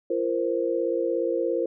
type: chord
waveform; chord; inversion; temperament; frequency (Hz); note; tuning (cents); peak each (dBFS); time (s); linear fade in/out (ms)
sine; F suspended fourth; none; equal with one note detuned; 342 / 466.2 / 523.3; F4 / Bb4 / C5; -36 / 0 / 0; -27; 0.1-1.66; 5
effects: none